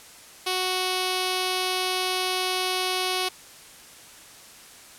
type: tone with notch filter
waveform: 5% pulse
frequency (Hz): 370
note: F#4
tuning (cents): 0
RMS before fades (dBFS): -26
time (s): 0.46-3.29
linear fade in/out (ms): 10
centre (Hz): 1700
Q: 1.6
effects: white hiss -47 dBFS RMS until 4.98 s + low-pass 11000 Hz 12 dB/octave